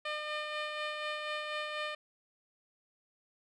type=tone with tremolo; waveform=10% pulse; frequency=604 Hz; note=D5; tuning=48 cents sharp; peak=-25 dBFS; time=0.05-1.95 s; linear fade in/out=5 ms; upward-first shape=sine; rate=4.1 Hz; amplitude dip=35%; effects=low-pass 4000 Hz 12 dB/octave